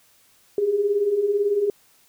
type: beating tone pair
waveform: sine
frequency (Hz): 392 / 410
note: G4 / G#4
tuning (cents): 0 / -22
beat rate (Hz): 18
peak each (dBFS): -26 / -19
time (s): 0.58-1.7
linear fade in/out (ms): 2
effects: white hiss -58 dBFS RMS until 2.08 s